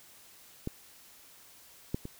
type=clicks; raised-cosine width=3 ms; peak=-20 / -17 / -26 dBFS; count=3; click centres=0.674 / 1.945 / 2.054 s; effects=white hiss -56 dBFS RMS until 2.19 s